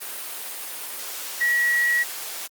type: tone in noise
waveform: sine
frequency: 1921 Hz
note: B6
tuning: 48 cents flat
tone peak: -18 dBFS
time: 1.4-2.04 s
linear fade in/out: 20 ms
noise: white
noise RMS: -33 dBFS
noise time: 0-2.48 s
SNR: +12 dB
effects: high-pass 400 Hz 12 dB/octave + Opus 32 kbps